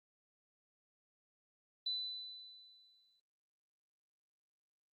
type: tone with exponential decay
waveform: sine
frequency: 3996 Hz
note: B7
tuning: 20 cents sharp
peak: -34 dBFS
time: 1.86-3.2 s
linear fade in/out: 5 ms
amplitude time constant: 290 ms
effects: Opus 48 kbps